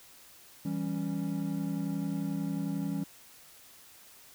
triangle chord, C# diminished, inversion first, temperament equal, 164.81 / 196 / 277.2 Hz, E3 / G3 / C#4, 0 / 0 / 0 cents, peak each -33 / -33 / -33 dBFS, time 0.65-3.04 s, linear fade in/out 5 ms, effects white hiss -55 dBFS RMS until 4.34 s

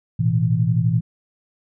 sine chord, A suspended second, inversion none, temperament equal with one note detuned, 111.73 / 123.47 / 164.81 Hz, A2 / B2 / E3, +27 / 0 / 0 cents, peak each -20 dBFS, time 0.19-1.01 s, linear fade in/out 10 ms, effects none

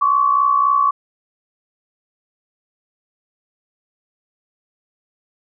sine tone pair together, 1072 / 1135.7 Hz, C6 / C#6, +42 / +42 cents, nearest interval minor second, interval 100 cents, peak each -19 / -13 dBFS, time 0.01-0.91 s, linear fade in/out 10 ms, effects none

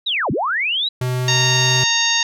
sine linear two-way sweep, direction down then up, 3986 to 98 to 3986 Hz, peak -17 dBFS, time 0.06-0.89 s, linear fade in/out 10 ms, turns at 0.31 s
square tone with pitch glide, 126.2 to 127.74 Hz, B2 to C3, +38 to -41 cents, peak -19 dBFS, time 1.01-1.84 s, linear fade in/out 5 ms, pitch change +21 cents, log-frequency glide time 1.17-1.57 s
harmonic tone, 925 Hz, A#5, 14 cents flat, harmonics 1 / 2 / 3 / 4 / 5 / 6 / 7, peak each -26 / -22 / -22 / -20 / -23 / -26 / -22 dBFS, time 1.28-2.23 s, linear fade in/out 2 ms
effects none

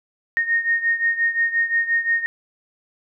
sine beating tone pair, 1848 / 1853.7 Hz, A#6 / A#6, -16 / -10 cents, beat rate 5.7 Hz, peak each -19 / -23 dBFS, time 0.37-2.26 s, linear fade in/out 0 ms, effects none

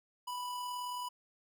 square tone with amplitude modulation, 987.8 Hz, B5, in tune, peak -37 dBFS, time 0.27-1.09 s, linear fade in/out 10 ms, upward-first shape sine, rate 38.8 Hz, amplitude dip 25%, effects none

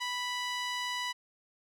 sawtooth tone with band-pass filter, 987 Hz, B5, 1 cent flat, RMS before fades -35 dBFS, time 0-1.13 s, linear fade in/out 20 ms, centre 3000 Hz, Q 0.79, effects none

